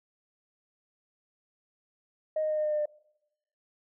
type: tone with pitch steps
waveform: sine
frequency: 622.3 / 618.4 / 614.4 / 610.6 / 606.7 / 602.8 / 599 Hz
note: D#5 / D#5 / D#5 / D#5 / D#5 / D5 / D5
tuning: 0 / -11 / -22 / -33 / -44 / +45 / +34 cents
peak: -25 dBFS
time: 2.36-2.857 s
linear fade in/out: 5 ms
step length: 71 ms
effects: noise-tail reverb RT60 0.8 s tail -22 dB re dry + tanh soft clip ceiling -21 dBFS